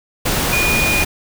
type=tone in noise; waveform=sine; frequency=2449 Hz; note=D#7; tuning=28 cents flat; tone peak=-16 dBFS; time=0.52-1.04 s; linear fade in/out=10 ms; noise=pink; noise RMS=-18 dBFS; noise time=0.25-1.05 s; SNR=-1 dB; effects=none